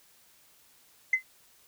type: tone with exponential decay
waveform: sine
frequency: 2049 Hz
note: C7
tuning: 37 cents flat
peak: -16 dBFS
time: 1.13-1.23 s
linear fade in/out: 5 ms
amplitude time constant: 20 ms
effects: tanh soft clip ceiling -15 dBFS + white hiss -61 dBFS RMS until 1.67 s